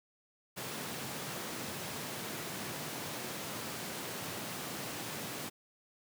pink high-pass noise, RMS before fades -41 dBFS, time 0.56-5.5 s, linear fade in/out 20 ms, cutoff 120 Hz, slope 24 dB/octave, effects none

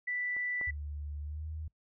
sine tone, 1975.5 Hz, B6, in tune, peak -32 dBFS, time 0.07-0.71 s, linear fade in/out 10 ms
clicks, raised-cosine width 1 ms, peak -38 / -32 dBFS, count 2, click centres 0.366 / 0.613 s
sine tone with pitch glide, 73.42 to 78.24 Hz, D2 to D#2, 0 to +10 cents, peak -37 dBFS, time 0.67-1.68 s, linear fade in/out 5 ms, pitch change +110 cents, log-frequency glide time 1.22-1.47 s
effects noise-tail reverb RT60 0.1 s tail -23 dB re dry

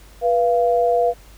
sine tone pair together, 487.2 / 689 Hz, B4 / F5, -24 / -24 cents, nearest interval tritone, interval 600 cents, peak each -17 dBFS, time 0.21-1.14 s, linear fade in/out 50 ms, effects added 50 Hz sine -44 dBFS peak until 1.37 s + pink hiss -49 dBFS RMS until 1.37 s

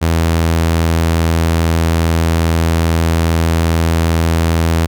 sawtooth tone, 82.41 Hz, E2, in tune, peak -7 dBFS, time 0.01-4.87 s, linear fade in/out 20 ms, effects none

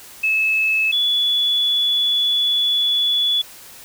sine tone pair in turn, 2600 / 3424 Hz, E7 / A7, -24 / -48 cents, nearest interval perfect fourth, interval 476 cents, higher second, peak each -15 dBFS, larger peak neither, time 0.23-0.92 / 0.92-3.42 s, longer second, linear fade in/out 10 ms, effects white hiss -41 dBFS RMS until 3.84 s

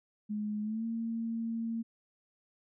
sine tone with pitch glide, 210.5 to 228.2 Hz, G#3 to A#3, +24 to -37 cents, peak -32 dBFS, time 0.29-1.83 s, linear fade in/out 20 ms, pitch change +139 cents, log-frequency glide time 0.62-0.85 s, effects none

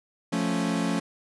40% pulse chord, F augmented, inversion none, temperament equal, 174.61 / 220 / 277.2 Hz, F3 / A3 / C#4, 0 / 0 / 0 cents, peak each -28 dBFS, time 0.32-1 s, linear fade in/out 10 ms, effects resampled to 24000 Hz

